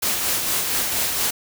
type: noise with tremolo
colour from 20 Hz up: white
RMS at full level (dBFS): -21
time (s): 0.02-1.31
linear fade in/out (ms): 10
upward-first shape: sine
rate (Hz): 4.3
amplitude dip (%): 35
effects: none